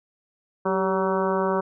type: harmonic tone with a mistuned harmonic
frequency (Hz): 189.1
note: F#3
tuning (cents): +38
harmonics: 1 / 2 / 3 / 4 / 5 / 6 / 7 / 8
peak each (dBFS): -28 / -25 / -27 / -34 / -28 / -31 / -34 / -37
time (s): 0.65-1.61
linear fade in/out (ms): 10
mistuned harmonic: 2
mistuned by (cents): +42
effects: none